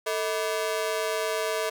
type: ring-modulated tone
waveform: sawtooth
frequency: 540 Hz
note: C#5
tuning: 45 cents flat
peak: -19 dBFS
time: 0.06-1.7 s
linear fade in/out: 10 ms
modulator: 95.8 Hz
effects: none

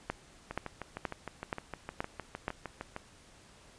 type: two click trains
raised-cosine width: 0.5 ms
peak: -23 / -17 dBFS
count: 17 / 6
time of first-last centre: 0.51-2.964 / 0.1-2.481 s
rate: 6.52 / 2.1 Hz
effects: pink hiss -58 dBFS RMS until 3.78 s + resampled to 22050 Hz

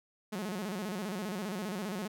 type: tone with vibrato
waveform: sawtooth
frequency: 197 Hz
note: G3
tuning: 9 cents sharp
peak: -31 dBFS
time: 0.32-2.08 s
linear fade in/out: 10 ms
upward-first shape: square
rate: 15 Hz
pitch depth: 140 cents each way
effects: none

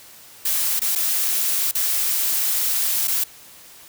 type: noise with dropouts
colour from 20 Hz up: blue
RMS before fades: -21 dBFS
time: 0.45-3.24 s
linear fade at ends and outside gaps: 5 ms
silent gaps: 0.795-0.816 / 0.953-0.957 / 1.713-1.75 / 3.074-3.079 s
effects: white hiss -45 dBFS RMS until 3.88 s

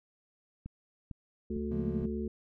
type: click train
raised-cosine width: 5 ms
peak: -29 dBFS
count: 4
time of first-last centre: 0.66-2.017 s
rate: 2.21 Hz
type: harmonic tone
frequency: 73.42 Hz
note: D2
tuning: in tune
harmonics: 1 / 3 / 5 / 6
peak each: -39 / -35 / -38 / -43 dBFS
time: 1.5-2.28 s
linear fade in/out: 5 ms
type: chord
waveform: triangle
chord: Bb minor seventh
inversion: first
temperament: just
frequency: 139.85 / 174.81 / 209.8 / 233.1 Hz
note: Db3 / F3 / Ab3 / Bb3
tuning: +16 / +2 / +18 / 0 cents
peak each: -37 dBFS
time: 1.71-2.06 s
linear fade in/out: 5 ms
effects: none

